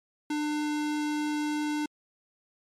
square tone, 299.5 Hz, D4, 34 cents sharp, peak -28 dBFS, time 0.3-1.86 s, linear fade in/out 5 ms, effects low-pass 9000 Hz 12 dB/octave + MP3 64 kbps

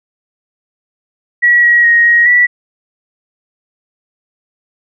sine tone with pitch steps, 1925 / 1907 / 1877 / 1887 / 1950 Hz, B6 / A#6 / A#6 / A#6 / B6, -45 / +39 / +11 / +21 / -23 cents, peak -5 dBFS, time 1.42-2.47 s, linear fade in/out 20 ms, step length 210 ms, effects none

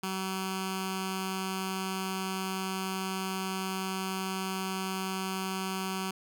10% pulse tone with notch filter, 189.6 Hz, F#3, 43 cents sharp, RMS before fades -34 dBFS, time 0.03-6.11 s, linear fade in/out 5 ms, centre 550 Hz, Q 0.91, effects none

